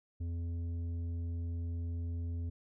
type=tone with tanh clipping; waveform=triangle; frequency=84.9 Hz; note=F2; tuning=48 cents flat; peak=-36 dBFS; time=0.2-2.5 s; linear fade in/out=10 ms; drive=12 dB; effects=none